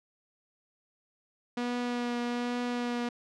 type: tone with vibrato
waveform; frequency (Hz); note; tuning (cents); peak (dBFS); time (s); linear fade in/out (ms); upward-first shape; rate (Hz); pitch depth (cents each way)
sawtooth; 242.2; B3; -34; -26; 1.57-3.09; 5; triangle; 1.2; 15
effects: low-pass 5000 Hz 12 dB/octave